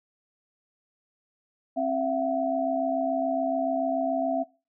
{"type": "tone cluster", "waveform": "sine", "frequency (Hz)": [267, 669, 736], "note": ["C4", "E5", "F#5"], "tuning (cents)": [35, 25, -9], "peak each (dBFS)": [-29, -26, -31], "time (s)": [1.76, 4.44], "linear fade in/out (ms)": 20, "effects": ["noise-tail reverb RT60 0.3 s tail -21 dB re dry"]}